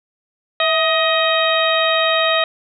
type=harmonic tone with a mistuned harmonic; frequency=628 Hz; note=D#5; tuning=16 cents sharp; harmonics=1 / 2 / 3 / 4 / 5 / 6; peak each=-18 / -20 / -22 / -23 / -24 / -21 dBFS; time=0.6-2.44 s; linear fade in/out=2 ms; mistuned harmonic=1; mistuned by=+63 cents; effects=none